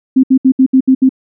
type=tone bursts; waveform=sine; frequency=262 Hz; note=C4; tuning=2 cents sharp; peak=-4 dBFS; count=7; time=0.16-1.093 s; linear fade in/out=10 ms; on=75 ms; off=68 ms; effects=none